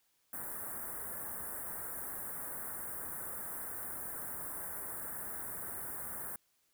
white band-stop noise, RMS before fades -42 dBFS, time 0.33-6.36 s, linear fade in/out 2 ms, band 1800 to 8900 Hz, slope 48 dB/octave, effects white hiss -75 dBFS RMS until 6.73 s

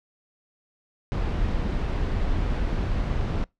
brown noise, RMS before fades -25 dBFS, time 1.12-3.44 s, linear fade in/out 0 ms, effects noise-tail reverb RT60 0.2 s tail -24 dB re dry + low-pass 4000 Hz 12 dB/octave

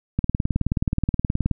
click train, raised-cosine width 5 ms, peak -8 dBFS, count 26, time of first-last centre 0.19-1.513 s, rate 18.9 Hz, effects none

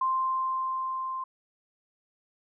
sine tone with level ramp, 1046.5 Hz, C6, in tune, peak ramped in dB -23 to -31 dBFS, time 0.01-1.24 s, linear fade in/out 5 ms, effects none

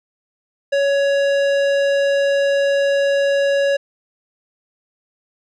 sine tone with tanh clipping, 559 Hz, C#5, 14 cents sharp, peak -16 dBFS, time 0.72-3.77 s, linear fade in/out 10 ms, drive 16 dB, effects none

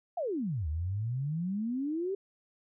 sine exponential two-way sweep, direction down then up, 742 to 73.42 to 402 Hz, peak -30 dBFS, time 0.17-2.15 s, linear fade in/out 5 ms, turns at 0.68 s, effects none

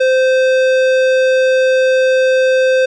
sine tone with tanh clipping, 519 Hz, C5, 14 cents flat, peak -11 dBFS, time 0-2.86 s, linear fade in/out 10 ms, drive 16 dB, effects none

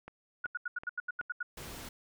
click train, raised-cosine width 0.5 ms, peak -30 dBFS, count 4, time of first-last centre 0.08-1.212 s, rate 2.65 Hz
sine tone bursts, 1456 Hz, F#6, 28 cents flat, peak -32 dBFS, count 10, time 0.44-1.429 s, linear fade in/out 5 ms, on 26 ms, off 81 ms
pink noise, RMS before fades -45 dBFS, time 1.57-1.89 s, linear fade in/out 5 ms
effects none

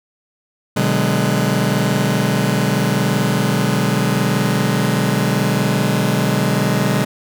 sawtooth chord, G# half-diminished seventh, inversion first, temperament just, 124.59 / 149.51 / 186.89 / 207.7 Hz, B2 / D3 / F#3 / G#3, +16 / +31 / +18 / 0 cents, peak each -16 dBFS, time 0.76-7.05 s, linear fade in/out 10 ms, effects none

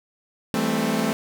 sawtooth chord, A minor seventh, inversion second, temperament equal with one note detuned, 164.81 / 200.1 / 220 / 261.6 Hz, E3 / G3 / A3 / C4, 0 / +36 / 0 / 0 cents, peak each -26 / -24 / -20 / -23 dBFS, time 0.54-1.13 s, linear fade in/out 0 ms, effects none

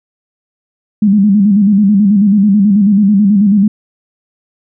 sine tone with vibrato, 202.8 Hz, G#3, 41 cents flat, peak -5 dBFS, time 1.02-3.68 s, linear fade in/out 5 ms, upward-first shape square, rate 9.2 Hz, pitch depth 74 cents each way, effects none

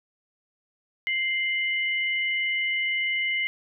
sine tone pair together, 2093 / 2960 Hz, C7 / F#7, 0 / 0 cents, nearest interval tritone, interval 600 cents, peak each -24 / -31 dBFS, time 1.07-3.47 s, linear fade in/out 0 ms, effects none

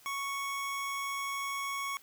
25% pulse tone, 1108.7 Hz, C#6, in tune, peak -30 dBFS, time 0.06-1.97 s, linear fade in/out 0 ms, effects white hiss -59 dBFS RMS until 2.02 s

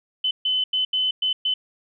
sine tone bursts at uneven times, 3031 Hz, F#7, 41 cents sharp, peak -19 dBFS, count 6, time 0.24-0.31 / 0.45-0.64 / 0.73-0.85 / 0.93-1.11 / 1.22-1.33 / 1.45-1.54 s, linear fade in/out 5 ms, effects none

